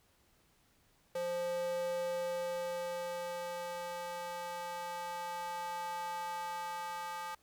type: tone with high-pass filter sweep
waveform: square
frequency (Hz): 174.61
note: F3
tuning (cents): 0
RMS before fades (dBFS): -39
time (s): 1.15-7.35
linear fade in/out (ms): 5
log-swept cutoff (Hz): 480 to 1000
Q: 3.9
effects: pink hiss -70 dBFS RMS until 7.42 s